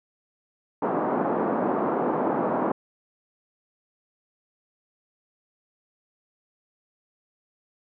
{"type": "band-pass noise", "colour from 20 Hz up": "pink", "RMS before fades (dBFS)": -25, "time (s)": [0.82, 2.72], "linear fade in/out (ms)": 5, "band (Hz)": [220, 1100], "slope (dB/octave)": 24, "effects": []}